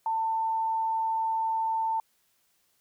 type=tone; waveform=sine; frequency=894 Hz; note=A5; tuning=27 cents sharp; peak=-25 dBFS; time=0.06-2 s; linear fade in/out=2 ms; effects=white hiss -70 dBFS RMS until 2.8 s